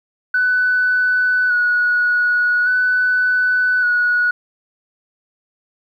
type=tone with vibrato; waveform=sine; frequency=1478 Hz; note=F#6; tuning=2 cents flat; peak=-12 dBFS; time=0.34-4.31 s; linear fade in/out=5 ms; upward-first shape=square; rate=0.43 Hz; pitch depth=21 cents each way; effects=tanh soft clip ceiling -8 dBFS + 9-bit